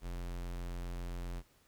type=tone; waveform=square; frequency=43.75 Hz; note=F1; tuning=4 cents sharp; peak=-39 dBFS; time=0.01-1.43 s; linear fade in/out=50 ms; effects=pink hiss -68 dBFS RMS until 1.67 s